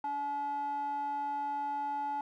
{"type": "tone with band-pass filter", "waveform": "square", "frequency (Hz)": 285.7, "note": "D4", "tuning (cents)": -48, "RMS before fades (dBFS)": -35, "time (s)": [0.04, 2.21], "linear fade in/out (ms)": 2, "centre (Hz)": 910, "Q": 7.7, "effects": []}